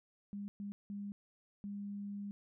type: tone bursts at uneven times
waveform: sine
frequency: 202.3 Hz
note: G#3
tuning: 45 cents flat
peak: -40 dBFS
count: 4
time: 0.33-0.48 / 0.6-0.72 / 0.9-1.12 / 1.64-2.31 s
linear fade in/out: 0 ms
effects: none